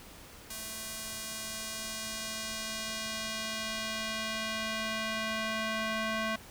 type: tone with band-pass filter sweep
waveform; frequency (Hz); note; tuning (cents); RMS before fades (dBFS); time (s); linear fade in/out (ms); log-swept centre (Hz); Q
square; 220; A3; 0; -36; 0.5-6.36; 5; 11000 to 1800; 0.73
effects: pink hiss -51 dBFS RMS until 6.5 s